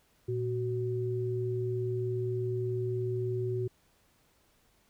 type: tone pair together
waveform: sine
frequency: 116.54 / 373 Hz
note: A#2 / F#4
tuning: 0 / +14 cents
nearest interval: octave + minor sixth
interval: 2014 cents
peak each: -32 / -32 dBFS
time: 0.28-3.68 s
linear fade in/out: 10 ms
effects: pink hiss -68 dBFS RMS until 4.89 s